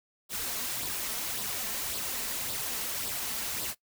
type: noise with flanger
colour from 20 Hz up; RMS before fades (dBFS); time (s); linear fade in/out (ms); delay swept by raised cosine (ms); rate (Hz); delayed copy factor
white; -34; 0.29-3.75; 50; 0.22 to 4.62; 1.8; +0.5
effects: noise-tail reverb RT60 0.1 s tail -19 dB re dry